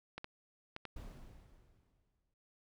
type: clicks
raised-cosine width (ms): 0.3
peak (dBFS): -27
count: 4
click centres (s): 0.18 / 0.244 / 0.764 / 0.853
type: noise with exponential decay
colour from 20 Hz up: brown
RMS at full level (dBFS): -46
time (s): 0.96-2.34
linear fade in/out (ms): 5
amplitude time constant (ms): 300
effects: none